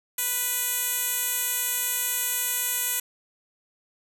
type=tone with band-pass filter; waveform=10% pulse; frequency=493.9 Hz; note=B4; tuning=in tune; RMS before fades=-27 dBFS; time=0.18-3 s; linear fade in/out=5 ms; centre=11000 Hz; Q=2.1; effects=none